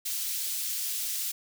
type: high-pass noise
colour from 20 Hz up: white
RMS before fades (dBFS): -32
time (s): 0.05-1.32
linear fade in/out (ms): 10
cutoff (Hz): 3400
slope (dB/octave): 12
effects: none